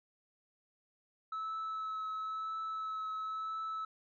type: tone with vibrato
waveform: sine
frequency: 1300 Hz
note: E6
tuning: 24 cents flat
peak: -34 dBFS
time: 1.32-3.85 s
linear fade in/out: 5 ms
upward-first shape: triangle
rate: 0.98 Hz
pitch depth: 15 cents each way
effects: tanh soft clip ceiling -35 dBFS